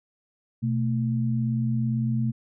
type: tone pair together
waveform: sine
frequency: 125.1 / 222.9 Hz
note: B2 / A3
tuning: +23 / +23 cents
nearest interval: minor seventh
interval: 1000 cents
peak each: -24 / -26 dBFS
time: 0.62-2.32 s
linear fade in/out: 20 ms
effects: none